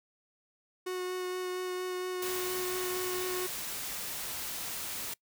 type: tone with vibrato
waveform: 45% pulse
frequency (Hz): 365.9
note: F#4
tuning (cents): -19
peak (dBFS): -33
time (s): 0.86-3.47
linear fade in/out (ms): 10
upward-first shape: sine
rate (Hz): 4.3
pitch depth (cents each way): 10
type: noise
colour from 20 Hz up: white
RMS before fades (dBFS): -38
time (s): 2.22-5.14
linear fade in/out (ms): 5
effects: noise-tail reverb RT60 0.1 s tail -23 dB re dry